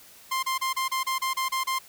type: tone bursts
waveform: sawtooth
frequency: 1051 Hz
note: C6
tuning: 7 cents sharp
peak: -21 dBFS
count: 10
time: 0.31-1.789 s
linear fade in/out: 10 ms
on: 120 ms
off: 31 ms
effects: white hiss -51 dBFS RMS until 1.88 s